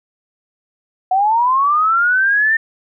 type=linear sweep; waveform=sine; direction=up; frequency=731 to 1815 Hz; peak=-11 dBFS; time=1.11-2.57 s; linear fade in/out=5 ms; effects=none